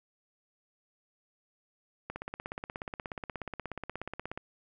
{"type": "click train", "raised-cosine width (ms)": 0.5, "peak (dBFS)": -22, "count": 39, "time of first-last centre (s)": [2.1, 4.375], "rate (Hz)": 16.7, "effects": []}